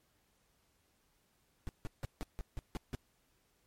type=noise bursts; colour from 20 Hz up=brown; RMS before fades=-38 dBFS; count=8; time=1.67-2.95 s; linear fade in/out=0 ms; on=20 ms; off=160 ms; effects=pink hiss -74 dBFS RMS until 3.66 s + MP3 64 kbps